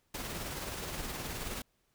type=noise with tremolo; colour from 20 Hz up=pink; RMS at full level=-38 dBFS; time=0.14-1.62 s; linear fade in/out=5 ms; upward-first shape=sine; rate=19 Hz; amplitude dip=35%; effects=pink hiss -75 dBFS RMS until 1.94 s